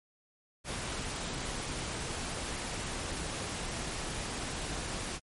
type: noise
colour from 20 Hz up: pink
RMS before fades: -37 dBFS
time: 0.64-5.2 s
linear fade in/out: 50 ms
effects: MP3 48 kbps